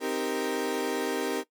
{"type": "chord", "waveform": "35% pulse", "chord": "C minor seventh", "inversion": "none", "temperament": "equal", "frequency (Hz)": [261.6, 311.1, 392, 466.2], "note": ["C4", "Eb4", "G4", "Bb4"], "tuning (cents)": [0, 0, 0, 0], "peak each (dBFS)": [-33, -33, -31, -30], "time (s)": [0, 1.44], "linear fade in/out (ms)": 50, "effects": ["noise-tail reverb RT60 0.1 s tail -17 dB re dry"]}